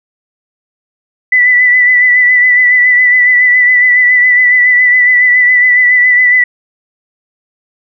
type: tone with vibrato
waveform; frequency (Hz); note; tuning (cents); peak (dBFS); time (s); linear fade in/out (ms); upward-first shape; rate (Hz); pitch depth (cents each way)
sine; 1984; B6; +7; -4; 1.32-6.44; 5; sine; 7.2; 28
effects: none